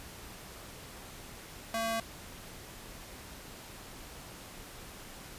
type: tone with high-pass filter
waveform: square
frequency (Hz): 226.3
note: A3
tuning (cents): +49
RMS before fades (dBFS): -33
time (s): 1.74-2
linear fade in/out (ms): 2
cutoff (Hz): 550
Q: 1.1
effects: pink hiss -48 dBFS RMS until 5.38 s + resampled to 32000 Hz